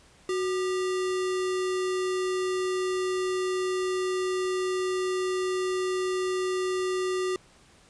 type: tone with sample-and-hold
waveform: sine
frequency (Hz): 370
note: F#4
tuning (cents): 0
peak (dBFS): -25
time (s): 0.29-7.36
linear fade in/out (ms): 2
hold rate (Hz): 1575
effects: pink hiss -57 dBFS RMS until 7.89 s + resampled to 22050 Hz